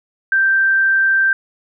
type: tone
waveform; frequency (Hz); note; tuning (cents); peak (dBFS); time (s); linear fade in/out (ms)
sine; 1568; G6; 0; -11; 0.32-1.33; 2
effects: none